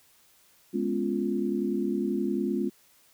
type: chord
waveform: sine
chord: C# dominant seventh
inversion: second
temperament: equal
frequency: 207.7 / 246.9 / 277.2 / 349.2 Hz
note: G#3 / B3 / C#4 / E#4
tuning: 0 / 0 / 0 / 0 cents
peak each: -30 / -32 / -32 / -30 dBFS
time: 0.73-2.7 s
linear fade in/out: 20 ms
effects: white hiss -61 dBFS RMS until 3.13 s